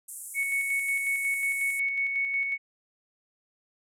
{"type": "band-pass noise", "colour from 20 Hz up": "pink", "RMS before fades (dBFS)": -41, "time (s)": [0.08, 1.8], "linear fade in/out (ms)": 10, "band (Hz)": [7900, 12000], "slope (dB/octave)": 48}
{"type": "tone with tremolo", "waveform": "sine", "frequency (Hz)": 2217, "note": "C#7", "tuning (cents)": 0, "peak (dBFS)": -24, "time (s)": [0.34, 2.58], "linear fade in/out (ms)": 50, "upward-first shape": "square", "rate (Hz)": 5.5, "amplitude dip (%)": 35}
{"effects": []}